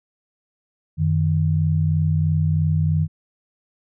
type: tone pair together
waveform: sine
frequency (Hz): 92.5 / 155.56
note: F#2 / D#3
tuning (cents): 0 / 0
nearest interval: major sixth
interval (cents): 900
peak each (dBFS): -20 / -18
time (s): 0.97-3.08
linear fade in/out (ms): 50
effects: none